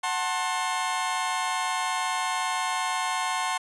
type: chord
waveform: sawtooth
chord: F# diminished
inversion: none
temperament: just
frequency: 740 / 888 / 1065.6 Hz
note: F#5 / A5 / C6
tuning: 0 / +16 / +31 cents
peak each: -27 / -27 / -25 dBFS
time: 0.03-3.58 s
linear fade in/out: 10 ms
effects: resampled to 24000 Hz